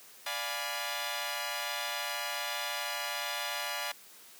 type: chord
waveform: 10% pulse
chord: D diminished seventh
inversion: none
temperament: equal with one note detuned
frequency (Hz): 587.3 / 704.5 / 830.6 / 987.8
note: D5 / F5 / Ab5 / Cb6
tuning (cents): 0 / +15 / 0 / 0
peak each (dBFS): -31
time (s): 0.26-3.92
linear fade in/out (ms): 5
effects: white hiss -54 dBFS RMS until 4.39 s + high-pass 200 Hz 12 dB/octave